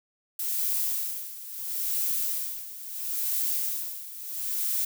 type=noise with tremolo; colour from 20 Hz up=violet; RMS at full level=-27 dBFS; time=0.39-4.85 s; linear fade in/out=5 ms; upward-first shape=sine; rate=0.74 Hz; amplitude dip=80%; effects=none